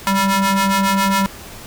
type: ring-modulated tone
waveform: sawtooth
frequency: 388.9 Hz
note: G4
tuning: 14 cents flat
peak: -7 dBFS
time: 0.07-1.26 s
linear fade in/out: 0 ms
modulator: 587 Hz
effects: pink hiss -36 dBFS RMS until 1.66 s